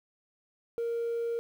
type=tone; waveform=triangle; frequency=466.2 Hz; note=A#4; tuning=in tune; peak=-26 dBFS; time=0.78-1.39 s; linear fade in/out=0 ms; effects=tanh soft clip ceiling -25 dBFS + 10-bit